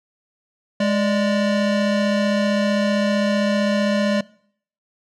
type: tone pair together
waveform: square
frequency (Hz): 207.6 / 587.3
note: G#3 / D5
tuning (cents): 0 / 0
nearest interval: octave + tritone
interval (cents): 1800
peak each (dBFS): -19 / -22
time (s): 0.8-4.21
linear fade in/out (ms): 5
effects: noise-tail reverb RT60 0.6 s tail -22 dB re dry + low-pass 5000 Hz 12 dB/octave